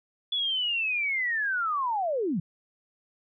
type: linear sweep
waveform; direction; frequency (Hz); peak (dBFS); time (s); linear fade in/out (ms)
sine; down; 3445 to 146.83; -25; 0.32-2.4; 5
effects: none